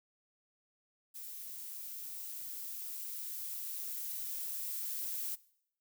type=noise with level ramp; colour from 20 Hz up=violet; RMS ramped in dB=-46 to -38 dBFS; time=1.14-5.36 s; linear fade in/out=20 ms; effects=noise-tail reverb RT60 0.7 s tail -21 dB re dry